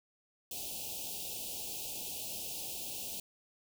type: band-stop noise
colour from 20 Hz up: white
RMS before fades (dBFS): -41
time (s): 0.51-3.2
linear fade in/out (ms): 2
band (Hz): 880 to 2500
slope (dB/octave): 96
effects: none